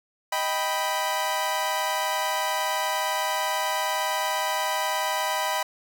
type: chord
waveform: sawtooth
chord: Eb augmented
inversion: none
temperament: equal with one note detuned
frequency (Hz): 625.5 / 784 / 987.8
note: Eb5 / G5 / B5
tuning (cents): +9 / 0 / 0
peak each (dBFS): -27 / -26 / -23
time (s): 0.32-5.63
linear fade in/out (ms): 5
effects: none